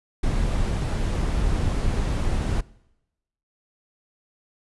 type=noise; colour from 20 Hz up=brown; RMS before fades=-23 dBFS; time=0.23-2.61 s; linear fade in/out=5 ms; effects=noise-tail reverb RT60 0.9 s tail -22 dB re dry + resampled to 24000 Hz